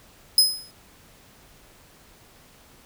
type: tone with exponential decay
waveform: sawtooth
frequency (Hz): 5070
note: D#8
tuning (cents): +32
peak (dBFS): -8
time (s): 0.38-0.71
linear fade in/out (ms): 2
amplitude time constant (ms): 70
effects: pink hiss -53 dBFS RMS until 2.85 s